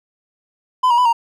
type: tone with pitch steps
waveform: triangle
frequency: 1012 / 952 / 995 / 930 Hz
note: B5 / A#5 / B5 / A#5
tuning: +42 / +36 / +13 / -4 cents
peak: -9 dBFS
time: 0.83-1.13 s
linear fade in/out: 10 ms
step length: 75 ms
effects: none